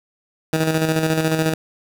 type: tone with tremolo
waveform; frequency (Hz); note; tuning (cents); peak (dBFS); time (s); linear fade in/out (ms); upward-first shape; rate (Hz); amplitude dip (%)
15% pulse; 159.2; D#3; +40; -9; 0.53-1.54; 2; square; 14; 45
effects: none